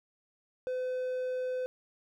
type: tone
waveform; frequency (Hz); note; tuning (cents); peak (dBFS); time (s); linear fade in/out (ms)
triangle; 508; B4; +49; -29; 0.67-1.66; 0
effects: none